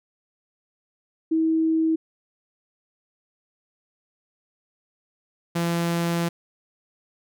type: tone pair in turn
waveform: sine / sawtooth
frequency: 321.5 / 169.92 Hz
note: E4 / F3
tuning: -43 / -47 cents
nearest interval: major seventh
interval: 1104 cents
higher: first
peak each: -18 dBFS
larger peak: neither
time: 1.31-1.96 / 5.55-6.29 s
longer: second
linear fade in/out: 10 ms
effects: none